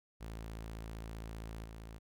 sawtooth tone with level steps, 55.3 Hz, A1, 9 cents sharp, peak -39 / -43 dBFS, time 0.2-1.99 s, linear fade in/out 20 ms, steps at 1.64 s, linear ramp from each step 10 ms, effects none

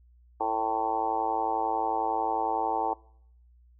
harmonic tone with a mistuned harmonic, 111.1 Hz, A2, 17 cents sharp, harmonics 3 / 4 / 5 / 6 / 7 / 8 / 9 / 10, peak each -37 / -35 / -38 / -40 / -29 / -30 / -40 / -40 dBFS, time 0.4-2.94 s, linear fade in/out 10 ms, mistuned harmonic 5, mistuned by -36 cents, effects noise-tail reverb RT60 0.7 s tail -24 dB re dry + added 60 Hz sine -55 dBFS peak until 3.79 s

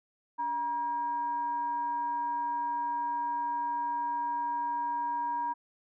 sine tone with frequency modulation, 952 Hz, A#5, 36 cents sharp, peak -29 dBFS, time 0.38-5.54 s, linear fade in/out 20 ms, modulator 665 Hz, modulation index 0.23, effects none

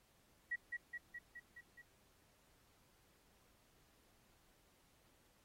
sine tone with echo, 1921 Hz, B6, 48 cents flat, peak -37 dBFS, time 0.51-0.56 s, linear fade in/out 10 ms, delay 210 ms, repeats 6, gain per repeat -3 dB, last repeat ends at 1.82 s, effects pink hiss -73 dBFS RMS until 5.44 s + AAC 48 kbps

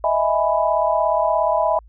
sine chord, E major seventh, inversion third, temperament equal with one note detuned, 622.3 / 659.3 / 830.6 / 990.6 Hz, D#5 / E5 / G#5 / B5, 0 / 0 / 0 / +5 cents, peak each -21 / -20 / -23 / -21 dBFS, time 0.04-1.79 s, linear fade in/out 2 ms, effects added 54 Hz sine -43 dBFS peak until 1.88 s

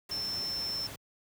sine tone in noise, 5340 Hz, E8, 22 cents sharp, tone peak -32 dBFS, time 0.11-0.87 s, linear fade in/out 5 ms, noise pink, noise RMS -44 dBFS, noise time 0.09-0.96 s, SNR +9 dB, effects high-pass 60 Hz 12 dB/octave

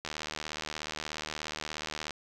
click train, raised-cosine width 0.2 ms, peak -18 dBFS, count 159, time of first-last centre 0.05-2.107 s, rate 76.8 Hz, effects none

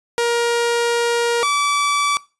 sawtooth tone pair in turn, 472 / 1153.5 Hz, A#4 / D6, +22 / -31 cents, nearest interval octave + minor third, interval 1547 cents, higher second, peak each -12 dBFS, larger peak neither, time 0.18-1.43 / 1.43-2.17 s, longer first, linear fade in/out 0 ms, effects noise-tail reverb RT60 0.3 s tail -21 dB re dry + resampled to 24000 Hz

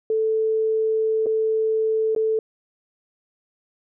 sine tone with dropouts, 440 Hz, A4, in tune, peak -18 dBFS, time 0.1-2.39 s, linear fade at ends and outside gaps 2 ms, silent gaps 1.26-1.266 / 2.15-2.162 s, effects none

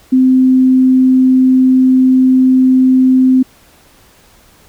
sine tone, 258.6 Hz, C4, 20 cents flat, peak -5 dBFS, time 0.12-3.43 s, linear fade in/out 10 ms, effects pink hiss -46 dBFS RMS until 4.68 s

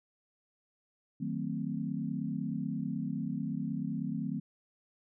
sine chord, D# diminished seventh, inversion none, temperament equal with one note detuned, 155.56 / 185 / 225.4 / 261.6 Hz, D#3 / F#3 / A3 / C4, 0 / 0 / +42 / 0 cents, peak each -38 / -38 / -37 / -38 dBFS, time 1.2-4.4 s, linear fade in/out 10 ms, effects none

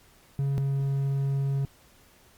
triangle tone pair in turn, 138.59 / 137.84 Hz, C#3 / C#3, 0 / -9 cents, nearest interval unison, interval 9 cents, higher first, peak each -22 / -22 dBFS, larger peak neither, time 0.39-0.58 / 0.58-1.65 s, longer second, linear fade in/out 0 ms, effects pink hiss -58 dBFS RMS until 2.37 s + Opus 48 kbps

